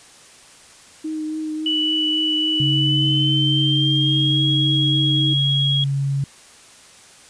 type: tone with vibrato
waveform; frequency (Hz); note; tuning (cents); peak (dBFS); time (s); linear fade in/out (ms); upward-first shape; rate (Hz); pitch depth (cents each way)
sine; 311.1; D#4; 0; -23; 1.04-5.34; 10; triangle; 3.6; 18
type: tone with pitch glide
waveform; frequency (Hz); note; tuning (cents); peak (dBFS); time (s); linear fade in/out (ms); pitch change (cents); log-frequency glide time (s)
sine; 2960 to 3303; F#7 to G#7; 0 to -10; -18; 1.66-5.84; 2; +190; 2.72-4.42
type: tone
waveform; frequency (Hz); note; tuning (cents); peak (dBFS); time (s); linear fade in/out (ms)
sine; 138.59; C#3; 0; -18; 2.6-6.24; 2
effects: white hiss -46 dBFS RMS until 7.29 s + resampled to 22050 Hz